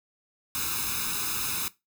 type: noise with comb filter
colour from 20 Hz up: white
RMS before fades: -30 dBFS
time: 0.55-1.68 s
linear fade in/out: 0 ms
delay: 0.78 ms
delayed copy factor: +0.9
effects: noise-tail reverb RT60 0.2 s tail -18 dB re dry